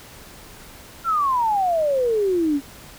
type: exponential sweep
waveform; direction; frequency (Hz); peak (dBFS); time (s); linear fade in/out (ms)
sine; down; 1393 to 272.8; -17; 1.04-2.61; 50
effects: pink hiss -43 dBFS RMS until 2.98 s